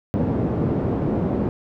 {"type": "band-pass noise", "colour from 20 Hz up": "pink", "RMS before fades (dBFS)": -22, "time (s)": [0.14, 1.49], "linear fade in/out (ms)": 0, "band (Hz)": [120, 420], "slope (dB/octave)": 12, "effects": []}